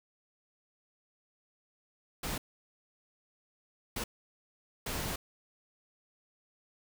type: noise bursts at uneven times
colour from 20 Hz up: pink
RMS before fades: -36 dBFS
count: 3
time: 2.23-2.38 / 3.96-4.04 / 4.86-5.16 s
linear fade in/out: 5 ms
effects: none